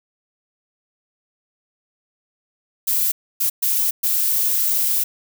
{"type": "noise bursts at uneven times", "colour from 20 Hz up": "violet", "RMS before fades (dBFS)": -19, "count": 4, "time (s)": [[2.87, 3.12], [3.4, 3.5], [3.62, 3.91], [4.03, 5.04]], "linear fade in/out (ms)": 10, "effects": []}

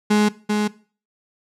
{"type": "tone with echo", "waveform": "35% pulse", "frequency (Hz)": 210, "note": "G#3", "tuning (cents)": 19, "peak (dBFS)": -12, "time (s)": [0.1, 0.29], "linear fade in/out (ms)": 10, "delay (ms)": 390, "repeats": 1, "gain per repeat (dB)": -4, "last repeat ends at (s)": 0.68, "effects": ["noise-tail reverb RT60 0.4 s tail -19 dB re dry", "low-pass 9000 Hz 12 dB/octave"]}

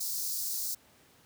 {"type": "high-pass noise", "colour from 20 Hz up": "white", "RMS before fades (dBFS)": -34, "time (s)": [0, 0.75], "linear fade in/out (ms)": 10, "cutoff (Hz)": 4300, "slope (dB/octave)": 48, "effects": ["pink hiss -61 dBFS RMS until 1.25 s", "high-pass 100 Hz 12 dB/octave"]}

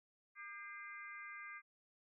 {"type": "harmonic tone with a mistuned harmonic", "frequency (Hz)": 400.4, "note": "G4", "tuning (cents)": 37, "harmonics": [3, 4, 5, 6], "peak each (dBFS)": [-54, -53, -51, -59], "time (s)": [0.35, 1.62], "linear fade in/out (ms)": 50, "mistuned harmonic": 5, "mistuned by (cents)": 60, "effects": []}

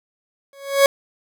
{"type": "tone with exponential growth", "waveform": "40% pulse", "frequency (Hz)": 554.4, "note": "C#5", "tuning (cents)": 0, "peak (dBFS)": -6, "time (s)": [0.53, 0.86], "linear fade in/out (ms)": 1, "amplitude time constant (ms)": 71, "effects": []}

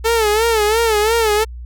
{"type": "tone with vibrato", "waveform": "sawtooth", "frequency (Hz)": 440, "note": "A4", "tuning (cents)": 0, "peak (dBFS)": -9, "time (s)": [0.04, 1.45], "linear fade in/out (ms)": 20, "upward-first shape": "sine", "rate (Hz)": 2.9, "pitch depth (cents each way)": 100, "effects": ["added 60 Hz sine -28 dBFS peak until 1.65 s"]}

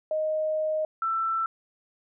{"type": "tone pair in turn", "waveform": "sine", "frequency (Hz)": [622.3, 1333.5], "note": ["D#5", "E6"], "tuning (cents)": [0, 20], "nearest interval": "octave + minor second", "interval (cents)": 1320, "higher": "second", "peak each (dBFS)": -24, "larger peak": "neither", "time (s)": [[0.11, 0.85], [1.02, 1.46]], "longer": "first", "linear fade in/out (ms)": 2, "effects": []}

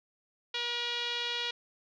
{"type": "tone with low-pass filter", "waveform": "5% pulse", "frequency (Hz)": 478.6, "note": "A#4", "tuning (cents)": 46, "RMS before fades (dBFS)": -34, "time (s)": [0.54, 1.51], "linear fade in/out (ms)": 5, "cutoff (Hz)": 3500, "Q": 2.9, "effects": []}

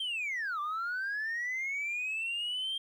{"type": "linear two-way sweep", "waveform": "sine", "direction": "down then up", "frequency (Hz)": [3200, 1160, 3200], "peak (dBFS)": -30, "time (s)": [0, 2.78], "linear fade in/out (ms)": 5, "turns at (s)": 0.6, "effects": ["tanh soft clip ceiling -30 dBFS", "11-bit"]}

